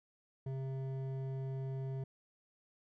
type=tone with hard clipping; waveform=sine; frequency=133.5 Hz; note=C3; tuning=35 cents sharp; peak=-39 dBFS; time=0.46-2.04 s; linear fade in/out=5 ms; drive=10 dB; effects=none